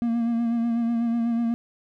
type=tone with vibrato; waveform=triangle; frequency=233.1 Hz; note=A#3; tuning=in tune; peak=-19 dBFS; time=0.02-1.54 s; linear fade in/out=0 ms; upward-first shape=sine; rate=8.1 Hz; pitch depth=30 cents each way; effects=none